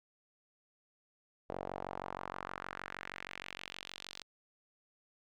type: tone with band-pass filter sweep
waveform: sawtooth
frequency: 46.38 Hz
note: F#1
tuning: 5 cents sharp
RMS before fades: -45 dBFS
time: 1.49-4.23 s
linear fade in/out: 10 ms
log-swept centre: 600 to 4300 Hz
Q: 1.9
effects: none